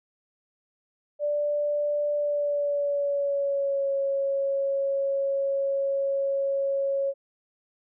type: tone with pitch glide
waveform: sine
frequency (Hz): 587 to 550.9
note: D5 to C#5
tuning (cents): -1 to -11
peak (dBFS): -23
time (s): 1.19-7.14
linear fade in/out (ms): 50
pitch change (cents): -110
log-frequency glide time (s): 2.15-3.92
effects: none